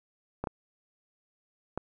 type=clicks; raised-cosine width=1 ms; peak=-18 dBFS; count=3; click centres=0.44 / 0.472 / 1.776 s; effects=none